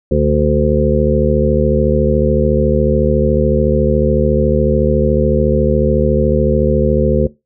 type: harmonic tone with a mistuned harmonic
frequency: 73.9 Hz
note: D2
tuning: 11 cents sharp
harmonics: 1 / 2 / 3 / 5 / 6 / 7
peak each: -17 / -17 / -17 / -17 / -17 / -17 dBFS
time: 0.11-7.27 s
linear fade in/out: 5 ms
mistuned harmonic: 1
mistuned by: -81 cents
effects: noise-tail reverb RT60 0.2 s tail -18 dB re dry